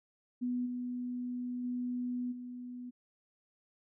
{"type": "tone with level steps", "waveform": "sine", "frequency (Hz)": 246.9, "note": "B3", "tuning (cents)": 0, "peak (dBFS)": [-31, -35, -33, -41], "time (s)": [0.41, 2.91], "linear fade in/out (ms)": 20, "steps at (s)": [0.65, 1.63, 2.31], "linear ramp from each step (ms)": 20, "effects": []}